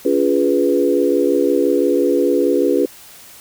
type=chord; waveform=sine; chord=C# dominant seventh; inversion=none; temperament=equal with one note detuned; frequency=283.8 / 349.2 / 415.3 / 493.9 Hz; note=C#4 / E#4 / G#4 / B4; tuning=+41 / 0 / 0 / 0 cents; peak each=-18 dBFS; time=0.05-2.86 s; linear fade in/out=5 ms; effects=white hiss -41 dBFS RMS until 3.4 s